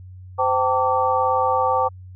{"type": "tone cluster", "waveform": "sine", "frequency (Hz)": [516, 778, 896, 1157], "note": ["C5", "G5", "A5", "D6"], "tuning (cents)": [-24, -13, 31, -26], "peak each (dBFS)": -22, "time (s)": [0.38, 1.89], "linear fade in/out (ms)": 20, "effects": ["added 92 Hz sine -37 dBFS peak until 2.15 s"]}